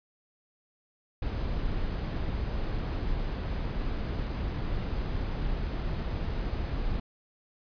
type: noise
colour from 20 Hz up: brown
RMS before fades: -31 dBFS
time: 1.22-7 s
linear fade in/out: 5 ms
effects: resampled to 11025 Hz